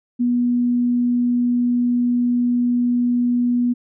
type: tone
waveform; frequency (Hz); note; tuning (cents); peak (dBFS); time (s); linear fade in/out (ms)
sine; 243.2; B3; -26; -15; 0.19-3.74; 20
effects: none